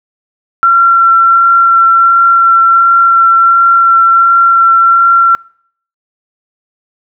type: tone with vibrato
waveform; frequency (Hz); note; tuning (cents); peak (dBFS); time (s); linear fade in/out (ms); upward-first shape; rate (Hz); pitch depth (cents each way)
sine; 1361; F6; -45; -3; 0.63-5.35; 0; sine; 1.4; 10
effects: noise-tail reverb RT60 0.6 s tail -26 dB re dry